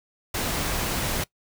pink noise, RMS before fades -27 dBFS, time 0.34-1.24 s, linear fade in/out 5 ms, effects noise-tail reverb RT60 0.1 s tail -21 dB re dry

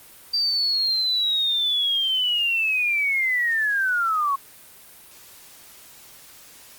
sine linear sweep, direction down, 4699 to 1083 Hz, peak -19 dBFS, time 0.33-4.36 s, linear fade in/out 10 ms, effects white hiss -47 dBFS RMS until 6.78 s + Opus 32 kbps

